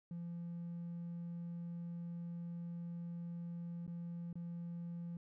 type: tone with dropouts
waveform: triangle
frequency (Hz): 171.3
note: F3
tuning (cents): -33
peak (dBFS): -39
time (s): 0.11-5.17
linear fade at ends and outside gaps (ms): 2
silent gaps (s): 3.866-3.877 / 4.329-4.355
effects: tanh soft clip ceiling -37 dBFS